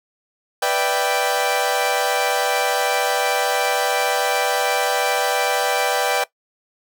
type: chord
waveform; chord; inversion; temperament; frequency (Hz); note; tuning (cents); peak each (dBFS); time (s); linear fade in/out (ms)
sawtooth; E minor seventh; second; equal with one note detuned; 493.9 / 587.3 / 656.2 / 784; B4 / D5 / E5 / G5; 0 / 0 / -8 / 0; -20 / -20 / -23 / -17; 0.62-6.24; 5
effects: noise-tail reverb RT60 0.1 s tail -18 dB re dry